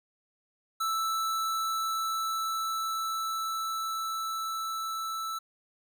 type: tone with level ramp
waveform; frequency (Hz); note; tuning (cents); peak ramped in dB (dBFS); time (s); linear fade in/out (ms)
square; 1319; E6; +1; -28 to -33; 0.8-5.39; 10
effects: none